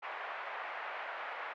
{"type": "band-pass noise", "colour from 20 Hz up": "pink", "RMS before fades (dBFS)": -42, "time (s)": [0.02, 1.54], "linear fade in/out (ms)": 20, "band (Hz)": [650, 2300], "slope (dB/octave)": 24, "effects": []}